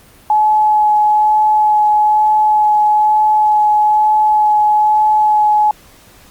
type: tone with vibrato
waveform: sine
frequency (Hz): 850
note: G#5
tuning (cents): +40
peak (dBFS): -8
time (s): 0.3-5.71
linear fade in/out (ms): 2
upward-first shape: sine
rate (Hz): 1.1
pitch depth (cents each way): 10
effects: pink hiss -44 dBFS RMS until 6.3 s + Opus 32 kbps

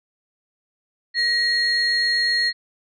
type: tone pair together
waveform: sine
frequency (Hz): 1896 / 4277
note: A#6 / C8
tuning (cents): +29 / +37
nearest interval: octave + major second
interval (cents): 1408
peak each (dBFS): -19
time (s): 1.14-2.53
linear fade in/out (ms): 50
effects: tanh soft clip ceiling -12 dBFS

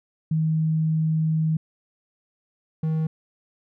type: tone pair in turn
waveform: sine / triangle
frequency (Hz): 158.4 / 158.4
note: D#3 / D#3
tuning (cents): +31 / +31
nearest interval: unison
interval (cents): 0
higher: neither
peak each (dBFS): -19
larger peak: neither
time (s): 0.31-1.57 / 2.83-3.07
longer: first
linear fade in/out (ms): 5
effects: none

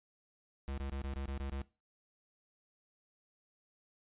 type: tone bursts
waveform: square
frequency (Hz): 68.4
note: C#2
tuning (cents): -23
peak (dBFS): -38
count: 8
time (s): 0.68-1.617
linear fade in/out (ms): 0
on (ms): 97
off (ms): 23
effects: noise-tail reverb RT60 0.3 s tail -20 dB re dry + resampled to 8000 Hz

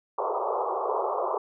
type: band-pass noise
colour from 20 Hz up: pink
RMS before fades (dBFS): -28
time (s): 0.18-1.38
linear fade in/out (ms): 5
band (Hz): 380 to 1200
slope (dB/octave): 96
effects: none

